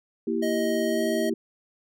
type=chord; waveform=sine; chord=E diminished; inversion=second; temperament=equal; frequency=233.1 / 329.6 / 392 Hz; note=Bb3 / E4 / G4; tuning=0 / 0 / 0 cents; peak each=-28 dBFS; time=0.27-1.34 s; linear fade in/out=5 ms
type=tone with pitch glide; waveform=square; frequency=627 to 631.7 Hz; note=D#5 to D#5; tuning=+13 to +26 cents; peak=-28 dBFS; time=0.42-1.3 s; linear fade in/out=10 ms; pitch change=+13 cents; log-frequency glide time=0.87-1.01 s
effects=none